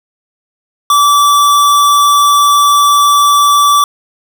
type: tone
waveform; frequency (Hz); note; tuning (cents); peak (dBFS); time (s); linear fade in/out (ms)
square; 1158; D6; -25; -6; 0.9-3.84; 2
effects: none